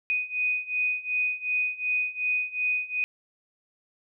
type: beating tone pair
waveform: sine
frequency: 2489 / 2491.7 Hz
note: D#7 / D#7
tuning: 0 / +2 cents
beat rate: 2.7 Hz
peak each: -29 / -27 dBFS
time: 0.1-3.04 s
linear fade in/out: 0 ms
effects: none